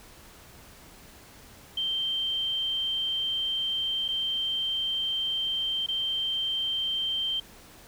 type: tone with dropouts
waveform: sine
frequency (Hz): 3136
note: G7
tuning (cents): 0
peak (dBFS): -26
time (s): 1.77-7.4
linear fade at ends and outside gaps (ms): 5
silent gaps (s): 4.081-4.086 / 5.863-5.885
effects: pink hiss -51 dBFS RMS until 7.87 s